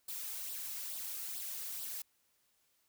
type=noise with flanger; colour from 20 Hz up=blue; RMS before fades=-42 dBFS; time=0.08-2.02 s; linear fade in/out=5 ms; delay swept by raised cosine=0.22 to 2.42 ms; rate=2.3 Hz; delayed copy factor=+0.55; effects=white hiss -75 dBFS RMS until 2.88 s